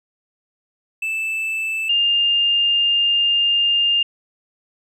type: tone pair in turn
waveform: triangle / sine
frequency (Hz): 2637 / 2809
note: E7 / F7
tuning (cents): 0 / +9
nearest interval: minor second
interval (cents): 109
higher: second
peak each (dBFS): -19 / -14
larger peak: second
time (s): 1.02-1.89 / 1.89-4.03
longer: second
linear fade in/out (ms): 5
effects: none